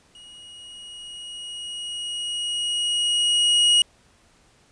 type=tone with level ramp; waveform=45% pulse; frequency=2893 Hz; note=F#7; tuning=40 cents flat; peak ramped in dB=-43 to -13 dBFS; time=0.15-3.82 s; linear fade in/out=2 ms; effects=pink hiss -58 dBFS RMS until 4.71 s + resampled to 22050 Hz